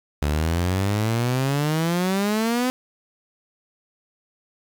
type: exponential sweep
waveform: sawtooth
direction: up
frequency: 71.4 to 257.3 Hz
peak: -16 dBFS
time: 0.22-2.7 s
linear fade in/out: 0 ms
effects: 7-bit